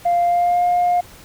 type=tone with pitch glide; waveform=sine; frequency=697 to 709.2 Hz; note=F5 to F5; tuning=-4 to +26 cents; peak=-12 dBFS; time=0.05-1.01 s; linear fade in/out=10 ms; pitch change=+30 cents; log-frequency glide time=0.24-0.64 s; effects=tanh soft clip ceiling -11 dBFS + pink hiss -43 dBFS RMS until 1.24 s